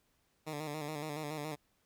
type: tone with vibrato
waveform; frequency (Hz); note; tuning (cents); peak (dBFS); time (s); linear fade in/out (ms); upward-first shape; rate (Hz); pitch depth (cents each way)
10% pulse; 151; D3; +48; -30; 0.46-1.56; 20; square; 7.1; 54
effects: pink hiss -75 dBFS RMS until 1.85 s